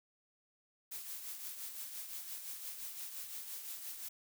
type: noise with tremolo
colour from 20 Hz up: blue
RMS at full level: -43 dBFS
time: 0.91-4.09 s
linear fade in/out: 10 ms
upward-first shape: triangle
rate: 5.8 Hz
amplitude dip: 55%
effects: none